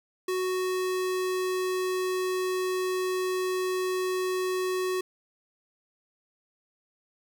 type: tone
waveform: square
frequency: 370 Hz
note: F#4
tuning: in tune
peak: -27 dBFS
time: 0.28-5.01 s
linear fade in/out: 5 ms
effects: 11-bit